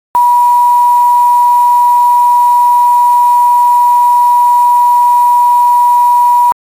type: tone with quantisation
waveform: sine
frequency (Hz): 969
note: B5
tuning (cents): -33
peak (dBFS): -4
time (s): 0.15-6.52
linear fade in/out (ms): 0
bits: 4
effects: AAC 48 kbps